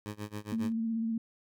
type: tone with tremolo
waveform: 15% pulse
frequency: 104.8 Hz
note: G#2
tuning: 16 cents sharp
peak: -29 dBFS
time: 0.06-0.72 s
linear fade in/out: 0 ms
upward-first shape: sine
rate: 7.3 Hz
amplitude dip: 95%
type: tone with vibrato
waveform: sine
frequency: 226.1 Hz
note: A3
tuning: 47 cents sharp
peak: -29 dBFS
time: 0.52-1.18 s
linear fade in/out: 5 ms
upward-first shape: sine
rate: 16 Hz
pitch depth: 26 cents each way
effects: none